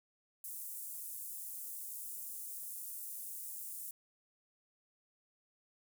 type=high-pass noise; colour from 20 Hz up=pink; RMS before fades=-45 dBFS; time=0.44-3.91 s; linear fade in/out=2 ms; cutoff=9200 Hz; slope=24 dB/octave; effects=none